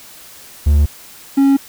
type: tone pair in turn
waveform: triangle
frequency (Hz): 73.42 / 274.9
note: D2 / C#4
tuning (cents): 0 / -14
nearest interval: octave + major seventh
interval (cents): 2286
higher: second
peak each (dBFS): -6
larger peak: neither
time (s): 0.66-0.86 / 1.37-1.57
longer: neither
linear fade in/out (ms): 10
effects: white hiss -39 dBFS RMS until 1.68 s